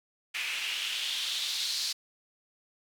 white noise with band-pass filter sweep, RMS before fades -33 dBFS, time 0.34-1.93 s, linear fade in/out 10 ms, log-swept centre 2400 to 4500 Hz, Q 3.3, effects none

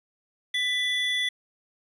triangle tone pair together, 1987 / 3442 Hz, B6 / A7, +10 / -39 cents, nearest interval minor seventh, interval 951 cents, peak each -25 dBFS, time 0.54-1.29 s, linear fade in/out 5 ms, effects resampled to 32000 Hz + 10-bit

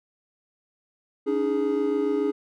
triangle chord, C# suspended second, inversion none, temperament equal with one note detuned, 284 / 311.1 / 415.3 Hz, C#4 / D#4 / G#4, +42 / 0 / 0 cents, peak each -25 / -27 / -22 dBFS, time 1.26-2.32 s, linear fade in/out 20 ms, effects none

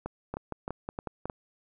two click trains, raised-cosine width 1 ms, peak -20 / -20 dBFS, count 5 / 6, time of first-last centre 0.06-1.298 / 0.34-1.256 s, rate 3.23 / 5.46 Hz, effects none

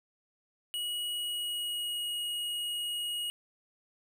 square tone with pitch glide, 2910 to 2888 Hz, F#7 to F#7, -29 to -43 cents, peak -33 dBFS, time 0.74-3.3 s, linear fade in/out 0 ms, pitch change -14 cents, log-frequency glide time 1.11-2.17 s, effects none

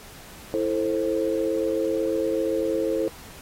sine chord, A minor, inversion second, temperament just, 330 / 440 / 528 Hz, E4 / A4 / C5, +2 / 0 / +16 cents, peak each -26 / -26 / -26 dBFS, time 0.54-3.08 s, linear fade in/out 0 ms, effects pink hiss -45 dBFS RMS until 3.41 s + AAC 48 kbps

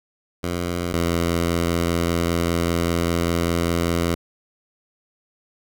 10% pulse tone pair in turn, 87.31 / 85.07 Hz, F2 / F2, 0 / -45 cents, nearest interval unison, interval 45 cents, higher first, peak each -15 / -11 dBFS, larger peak second, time 0.43-0.93 / 0.93-4.15 s, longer second, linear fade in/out 10 ms, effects none

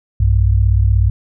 sine tone pair together, 61.42 / 98 Hz, B1 / G2, -9 / 0 cents, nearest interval minor sixth, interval 809 cents, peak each -12 dBFS, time 0.2-1.1 s, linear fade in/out 5 ms, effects none

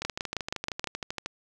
two click trains, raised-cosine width 0.2 ms, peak -12 / -15 dBFS, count 6 / 17, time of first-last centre 0.05-0.842 / 0.02-1.26 s, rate 6.31 / 12.9 Hz, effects 9-bit

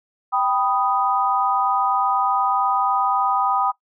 sine chord, G augmented, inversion none, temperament equal, 784 / 987.8 / 1244.5 Hz, G5 / B5 / D#6, 0 / 0 / 0 cents, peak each -21 / -23 / -21 dBFS, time 0.32-3.72 s, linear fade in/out 20 ms, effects noise-tail reverb RT60 0.1 s tail -18 dB re dry

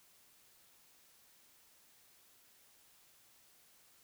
silence, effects white hiss -66 dBFS RMS until 4.03 s

